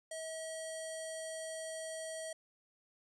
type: tone with low-pass filter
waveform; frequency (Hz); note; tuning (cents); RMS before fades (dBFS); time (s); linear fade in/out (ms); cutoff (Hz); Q
square; 642; E5; -46; -43; 0.11-2.33; 5; 8800; 6.5
effects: none